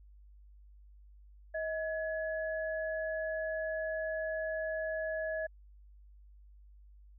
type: tone pair together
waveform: sine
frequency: 635 / 1692.9 Hz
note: D#5 / G#6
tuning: +35 / +33 cents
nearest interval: octave + perfect fourth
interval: 1698 cents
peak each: -34 / -39 dBFS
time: 1.54-5.47 s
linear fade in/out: 10 ms
effects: added 50 Hz sine -54 dBFS peak until 7.18 s